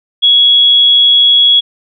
sine tone, 3344 Hz, G#7, 11 cents sharp, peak -4 dBFS, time 0.22-1.61 s, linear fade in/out 20 ms, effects none

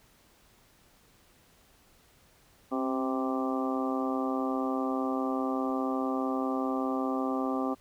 harmonic tone with a mistuned harmonic, 130.4 Hz, C3, 5 cents flat, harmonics 2 / 3 / 4 / 5 / 6 / 7 / 8 / 9, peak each -30 / -37 / -37 / -39 / -37 / -47 / -42 / -37 dBFS, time 2.71-7.75 s, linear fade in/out 20 ms, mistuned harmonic 2, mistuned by +32 cents, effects pink hiss -62 dBFS RMS until 7.8 s

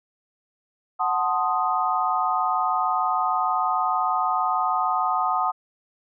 sine chord, F# diminished seventh, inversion none, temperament equal, 740 / 880 / 1046.5 / 1244.5 Hz, F#5 / A5 / C6 / Eb6, 0 / 0 / 0 / 0 cents, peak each -25 / -27 / -28 / -24 dBFS, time 0.99-5.52 s, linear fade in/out 20 ms, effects none

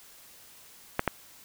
clicks, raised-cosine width 0.5 ms, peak -9 dBFS, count 2, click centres 0.994 / 1.077 s, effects white hiss -53 dBFS RMS until 1.44 s

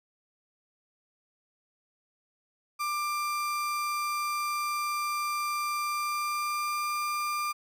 35% pulse tone with pitch glide, 1187 to 1194.6 Hz, D6 to D6, +18 to +29 cents, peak -27 dBFS, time 2.79-7.53 s, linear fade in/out 20 ms, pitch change +11 cents, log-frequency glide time 5.83-6.89 s, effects none

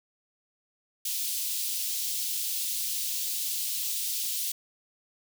white high-pass noise, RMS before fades -31 dBFS, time 1.05-4.52 s, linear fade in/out 5 ms, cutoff 3100 Hz, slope 24 dB/octave, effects none

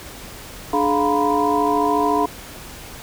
sine tone cluster, 294.9 / 423.3 / 703 / 959 / 1013 Hz, D4 / G#4 / F5 / A#5 / B5, +7 / +33 / +11 / +49 / +44 cents, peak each -22 dBFS, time 0.73-2.26 s, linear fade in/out 5 ms, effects pink hiss -37 dBFS RMS until 3.02 s

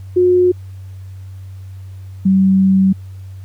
sine tone pair in turn, 361.1 / 191.29 Hz, F#4 / G3, -42 / -42 cents, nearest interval major seventh, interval 1100 cents, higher first, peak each -8 dBFS, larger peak neither, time 0.16-0.52 / 2.25-2.93 s, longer second, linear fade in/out 10 ms, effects added 95 Hz sine -29 dBFS peak until 3.44 s + pink hiss -53 dBFS RMS until 3.44 s

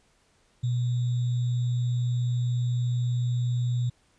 sine tone with sample-and-hold, 122.1 Hz, B2, 19 cents flat, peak -23 dBFS, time 0.63-3.9 s, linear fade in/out 10 ms, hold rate 3675 Hz, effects pink hiss -65 dBFS RMS until 4.18 s + resampled to 22050 Hz

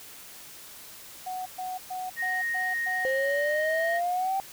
sine tone bursts, 740 Hz, F#5, in tune, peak -31 dBFS, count 6, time 1.26-3.06 s, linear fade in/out 10 ms, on 200 ms, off 120 ms
sine tone, 1864.7 Hz, A#6, in tune, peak -26 dBFS, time 2.16-4.01 s, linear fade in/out 50 ms
sine exponential sweep, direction up, 520 to 784 Hz, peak -24 dBFS, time 3.05-4.4 s, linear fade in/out 0 ms
effects tanh soft clip ceiling -19 dBFS + white hiss -46 dBFS RMS until 4.52 s

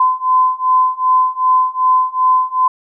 sine beating tone pair, 1021 / 1023.6 Hz, C6 / C6, -43 / -38 cents, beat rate 2.6 Hz, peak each -14 / -13 dBFS, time 0-2.68 s, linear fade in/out 5 ms, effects none

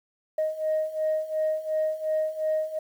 sine beating tone pair, 622.3 / 625.1 Hz, D#5 / D#5, 0 / +8 cents, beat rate 2.8 Hz, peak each -28 / -25 dBFS, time 0.38-2.79 s, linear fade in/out 5 ms, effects tanh soft clip ceiling -19 dBFS + 9-bit

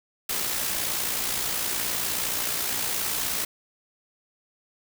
white noise with amplitude modulation, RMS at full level -26 dBFS, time 0.29-3.45 s, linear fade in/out 5 ms, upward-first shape sine, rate 59.2 Hz, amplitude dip 40%, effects none

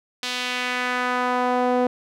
sawtooth tone with band-pass filter sweep, 249.1 Hz, B3, 15 cents sharp, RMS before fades -23 dBFS, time 0.23-1.87 s, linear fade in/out 2 ms, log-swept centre 3900 to 530 Hz, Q 1.4, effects none

